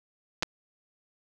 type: clicks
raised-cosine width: 0.2 ms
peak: -10 dBFS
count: 2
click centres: 0.425 / 0.431 s
effects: none